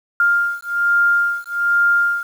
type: beating tone pair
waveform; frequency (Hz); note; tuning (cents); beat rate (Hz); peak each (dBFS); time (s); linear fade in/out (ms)
sine; 1401 / 1402.2; F6 / F6; +5 / +7; 1.2; -17; 0.2-2.23; 2
effects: 7-bit